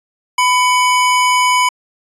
square tone pair together, 1000 / 2245 Hz, B5 / C#7, +21 / +21 cents, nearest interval octave + major second, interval 1400 cents, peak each -12 / -17 dBFS, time 0.38-1.69 s, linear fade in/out 5 ms, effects resampled to 24000 Hz

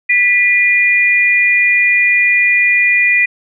sine tone pair together, 1972 / 2422 Hz, B6 / D#7, -3 / -47 cents, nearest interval major third, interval 356 cents, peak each -11 dBFS, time 0.09-3.26 s, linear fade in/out 10 ms, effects none

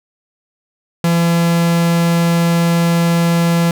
45% pulse tone, 169.2 Hz, E3, 45 cents sharp, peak -11 dBFS, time 1.04-3.71 s, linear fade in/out 2 ms, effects none

